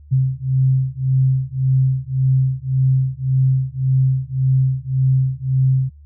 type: beating tone pair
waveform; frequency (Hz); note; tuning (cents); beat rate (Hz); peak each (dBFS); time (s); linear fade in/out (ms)
sine; 130.81 / 132.61; C3 / C3; 0 / +24; 1.8; -17; 0.11-5.9; 20
effects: added 73 Hz sine -40 dBFS peak until 6.05 s